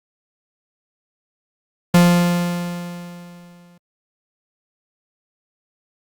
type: tone with exponential decay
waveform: 45% pulse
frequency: 174.61 Hz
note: F3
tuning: in tune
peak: -8 dBFS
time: 1.94-3.78 s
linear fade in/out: 5 ms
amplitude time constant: 400 ms
effects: Opus 48 kbps